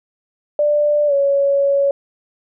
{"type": "tone with pitch glide", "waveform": "sine", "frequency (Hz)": [591, 558.8], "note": ["D5", "C#5"], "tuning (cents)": [11, 14], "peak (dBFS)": -12, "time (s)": [0.59, 1.91], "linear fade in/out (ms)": 2, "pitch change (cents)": -97, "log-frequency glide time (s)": [1.07, 1.13], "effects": []}